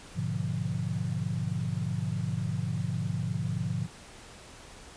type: chord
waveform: sine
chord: G# diminished seventh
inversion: none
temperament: equal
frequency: 103.83 / 123.47 / 146.83 / 174.61 Hz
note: G#2 / B2 / D3 / F3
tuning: 0 / 0 / 0 / 0 cents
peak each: -34 dBFS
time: 0.15-3.87 s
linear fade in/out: 20 ms
effects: pink hiss -49 dBFS RMS until 4.96 s + resampled to 22050 Hz